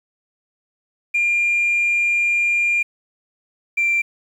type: tone pair in turn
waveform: sine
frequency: 2400 / 2360 Hz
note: D7 / D7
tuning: +37 / +8 cents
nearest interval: unison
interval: 29 cents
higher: first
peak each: -14 dBFS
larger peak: neither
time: 1.14-2.83 / 3.77-4.02 s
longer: first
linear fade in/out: 10 ms
effects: tanh soft clip ceiling -12 dBFS + 8-bit